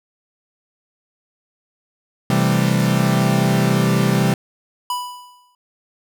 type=chord; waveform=40% pulse; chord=A minor seventh; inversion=first; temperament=equal; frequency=130.81 / 164.81 / 196 / 220 Hz; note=C3 / E3 / G3 / A3; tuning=0 / 0 / 0 / 0 cents; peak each=-18 / -19 / -18 / -24 dBFS; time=2.3-4.34 s; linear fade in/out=2 ms
type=tone with exponential decay; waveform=square; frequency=987.8 Hz; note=B5; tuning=in tune; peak=-19 dBFS; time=4.9-5.55 s; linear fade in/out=2 ms; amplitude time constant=140 ms
effects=none